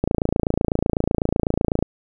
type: click train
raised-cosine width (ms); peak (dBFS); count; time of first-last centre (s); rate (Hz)
2; -5; 51; 0.04-1.826; 28
effects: none